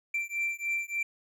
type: beating tone pair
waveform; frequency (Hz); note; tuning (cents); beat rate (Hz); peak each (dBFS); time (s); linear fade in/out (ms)
triangle; 2349 / 2352.4; D7 / D7; 0 / +2; 3.4; -31; 0.14-1.03; 5
effects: none